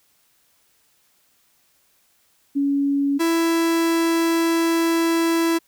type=tone pair in turn; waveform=sine / 45% pulse; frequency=280.7 / 331.6 Hz; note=C#4 / E4; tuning=+22 / +10 cents; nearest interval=minor third; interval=288 cents; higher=second; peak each=-17 dBFS; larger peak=neither; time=2.55-3.19 / 3.19-5.59 s; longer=second; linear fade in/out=20 ms; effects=white hiss -62 dBFS RMS until 5.67 s